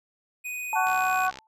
square tone, 2489 Hz, D#7, in tune, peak -32 dBFS, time 0.44-1.28 s, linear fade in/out 20 ms
sine tone with exponential decay, 880 Hz, A5, in tune, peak -23 dBFS, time 0.73-1.47 s, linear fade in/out 1 ms, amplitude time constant 160 ms
harmonic tone, 373.1 Hz, F#4, 14 cents sharp, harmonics 2 / 3 / 4, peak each -25 / -27 / -28 dBFS, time 0.75-1.31 s, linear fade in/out 20 ms
click train, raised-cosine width 0.2 ms, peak -22 dBFS, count 35, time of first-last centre 0.87-1.388 s, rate 65.7 Hz
effects none

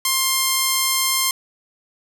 5% pulse tone, 1057 Hz, C6, 17 cents sharp, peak -5 dBFS, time 0.05-1.31 s, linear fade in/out 2 ms, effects none

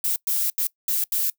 violet noise bursts at uneven times, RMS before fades -23 dBFS, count 5, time 0.04-0.16 / 0.27-0.5 / 0.58-0.67 / 0.88-1.04 / 1.12-1.3 s, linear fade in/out 2 ms, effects noise-tail reverb RT60 0.1 s tail -22 dB re dry

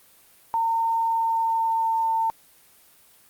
sine tone with pitch glide, 911 to 901.1 Hz, A#5 to A5, -40 to +41 cents, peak -20 dBFS, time 0.54-2.3 s, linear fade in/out 0 ms, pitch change -19 cents, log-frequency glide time 1.01-2.02 s, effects white hiss -55 dBFS RMS until 3.29 s + Opus 32 kbps

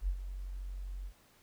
sine tone with ADSR envelope, 46.25 Hz, F#1, in tune, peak -27 dBFS, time 0.01-1.13 s, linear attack 68 ms, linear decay 71 ms, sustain -11 dB, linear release 70 ms, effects pink hiss -65 dBFS RMS until 1.42 s

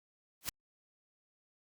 white noise with exponential growth, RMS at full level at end -31 dBFS, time 0.41-0.49 s, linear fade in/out 0 ms, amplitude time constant 16 ms, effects Opus 48 kbps

